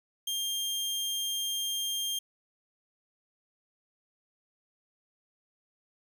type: tone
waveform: sawtooth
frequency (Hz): 3200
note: G7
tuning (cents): +35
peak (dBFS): -27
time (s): 0.27-2.19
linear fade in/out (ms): 5
effects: none